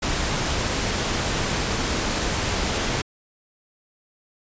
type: noise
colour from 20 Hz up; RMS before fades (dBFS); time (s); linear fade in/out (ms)
pink; -24; 0.02-3.02; 10
effects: resampled to 16000 Hz